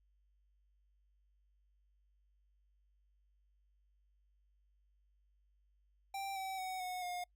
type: tone with pitch steps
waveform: square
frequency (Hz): 784 / 766.1 / 748.6 / 731.5 / 714.8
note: G5 / G5 / F#5 / F#5 / F5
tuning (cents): 0 / -40 / +20 / -20 / +40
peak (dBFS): -40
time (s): 6.14-7.24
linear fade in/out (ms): 5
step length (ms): 220
effects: noise-tail reverb RT60 0.1 s tail -26 dB re dry + added 50 Hz sine -70 dBFS peak until 7.35 s